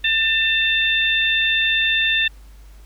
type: harmonic tone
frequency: 895 Hz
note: A5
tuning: 29 cents sharp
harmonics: 2 / 3 / 4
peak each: -20 / -20 / -20 dBFS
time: 0.04-2.28 s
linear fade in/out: 5 ms
effects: added 50 Hz sine -40 dBFS peak until 2.85 s + pink hiss -54 dBFS RMS until 2.85 s